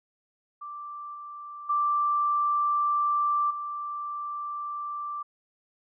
sine tone with level steps, 1174.7 Hz, D6, in tune, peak -36 / -38 / -22 / -31 dBFS, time 0.61-5.23 s, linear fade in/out 10 ms, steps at 1.14 / 1.69 / 3.5 s, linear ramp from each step 10 ms, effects none

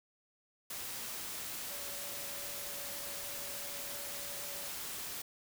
sine tone in noise, 570 Hz, C#5, 48 cents sharp, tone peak -52 dBFS, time 1.7-4.69 s, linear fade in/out 5 ms, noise white, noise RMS -42 dBFS, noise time 0.7-5.22 s, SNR -13 dB, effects none

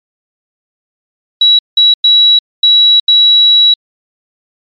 sine tone bursts at uneven times, 3900 Hz, B7, 23 cents flat, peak -3 dBFS, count 5, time 1.41-1.59 / 1.77-1.94 / 2.04-2.39 / 2.63-3 / 3.08-3.74 s, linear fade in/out 5 ms, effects MP3 48 kbps

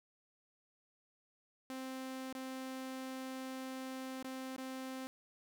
sawtooth tone with dropouts, 261.6 Hz, C4, in tune, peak -38 dBFS, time 1.7-5.07 s, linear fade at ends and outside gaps 0 ms, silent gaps 2.327-2.351 / 4.227-4.245 / 4.564-4.581 s, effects none

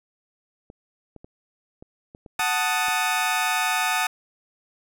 clicks, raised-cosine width 2 ms, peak -29 dBFS, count 8, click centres 0.701 / 1.163 / 1.245 / 1.825 / 2.149 / 2.262 / 2.394 / 2.884 s
20% pulse chord, D# diminished, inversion first, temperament equal, 740 / 880 / 1244.5 Hz, F#5 / A5 / D#6, 0 / 0 / 0 cents, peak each -21 dBFS, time 2.39-4.07 s, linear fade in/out 5 ms
effects none

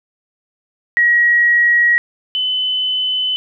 sine tone pair in turn, 1904 / 3022 Hz, A#6 / F#7, +36 / +36 cents, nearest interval minor sixth, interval 800 cents, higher second, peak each -9 / -15 dBFS, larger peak first, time 0.97-1.98 / 2.35-3.36 s, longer neither, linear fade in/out 0 ms, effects none

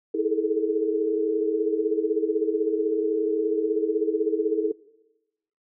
sine tone cluster, 323.8 / 415.1 / 430.8 / 447 Hz, E4 / G#4 / A4 / A4, -31 / -1 / -37 / +27 cents, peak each -27 / -27 / -27 / -27 dBFS, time 0.14-4.72 s, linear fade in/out 10 ms, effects noise-tail reverb RT60 1.0 s tail -21 dB re dry

